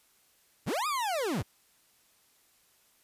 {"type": "linear two-way sweep", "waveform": "40% pulse", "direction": "up then down", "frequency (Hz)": [61.74, 1253, 61.74], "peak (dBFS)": -28, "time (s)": [0.66, 1.43], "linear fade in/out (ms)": 20, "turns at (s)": 0.87, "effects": ["white hiss -66 dBFS RMS until 3.03 s", "resampled to 32000 Hz"]}